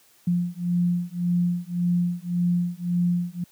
sine beating tone pair, 174.61 / 176.41 Hz, F3 / F3, 0 / +18 cents, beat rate 1.8 Hz, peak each -24 dBFS, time 0.27-3.44 s, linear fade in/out 5 ms, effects white hiss -58 dBFS RMS until 3.51 s + high-pass 80 Hz 12 dB/octave

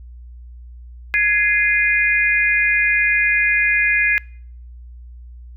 sine tone cluster, 1673 / 2082 / 2454 Hz, G#6 / C7 / D#7, +12 / -9 / -25 cents, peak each -18 dBFS, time 1.14-4.18 s, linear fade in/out 0 ms, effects noise-tail reverb RT60 0.6 s tail -26 dB re dry + added 60 Hz sine -35 dBFS peak until 5.56 s

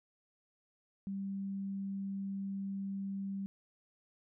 sine tone, 196 Hz, G3, in tune, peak -36 dBFS, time 1.07-3.46 s, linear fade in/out 0 ms, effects none

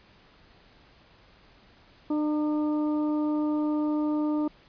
harmonic tone with a mistuned harmonic, 301.2 Hz, D4, 44 cents sharp, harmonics 1 / 2 / 3 / 4, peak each -24 / -36 / -39 / -42 dBFS, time 2.1-4.48 s, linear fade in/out 5 ms, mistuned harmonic 3, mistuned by +21 cents, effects pink hiss -57 dBFS RMS until 4.68 s + resampled to 11025 Hz

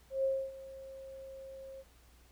sine tone with ADSR envelope, 536 Hz, C5, 42 cents sharp, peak -27 dBFS, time 0.1-1.84 s, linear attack 140 ms, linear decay 270 ms, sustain -18 dB, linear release 41 ms, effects added 60 Hz sine -61 dBFS peak until 2.31 s + pink hiss -65 dBFS RMS until 2.31 s

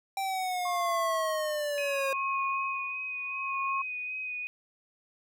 square exponential sweep, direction down, 784 to 538 Hz, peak -30 dBFS, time 0.17-2.13 s, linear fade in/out 2 ms
sine tone with tremolo, 1086 Hz, C#6, 36 cents flat, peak -28 dBFS, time 0.65-3.82 s, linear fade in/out 5 ms, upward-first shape sine, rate 0.71 Hz, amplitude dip 95%
sine tone with vibrato, 2500 Hz, D#7, 8 cents sharp, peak -33 dBFS, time 1.78-4.47 s, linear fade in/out 0 ms, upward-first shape sine, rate 2.6 Hz, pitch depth 19 cents each way
effects none

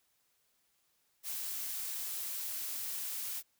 blue noise, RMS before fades -39 dBFS, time 1.23-3.43 s, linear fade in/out 50 ms, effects white hiss -75 dBFS RMS until 3.59 s

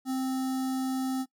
square tone with notch filter, 261.6 Hz, C4, in tune, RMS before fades -30 dBFS, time 0.05-1.26 s, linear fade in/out 50 ms, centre 2400 Hz, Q 0.85, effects noise-tail reverb RT60 0.1 s tail -20 dB re dry

